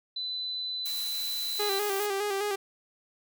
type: tone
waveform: sine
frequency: 4006 Hz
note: B7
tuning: 24 cents sharp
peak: -31 dBFS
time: 0.16-1.79 s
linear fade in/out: 5 ms
type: noise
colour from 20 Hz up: blue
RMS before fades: -37 dBFS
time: 0.85-2.07 s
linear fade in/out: 10 ms
type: tone with vibrato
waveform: sawtooth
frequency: 403 Hz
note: G4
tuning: 48 cents sharp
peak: -24 dBFS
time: 1.59-2.56 s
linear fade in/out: 10 ms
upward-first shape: square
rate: 4.9 Hz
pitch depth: 49 cents each way
effects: none